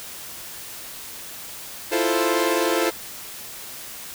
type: chord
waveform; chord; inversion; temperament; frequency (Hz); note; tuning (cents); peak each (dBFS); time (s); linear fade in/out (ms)
sawtooth; F major seventh; third; equal; 329.6 / 349.2 / 440 / 523.3; E4 / F4 / A4 / C5; 0 / 0 / 0 / 0; -21; 1.91-2.91; 20
effects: white hiss -37 dBFS RMS until 4.14 s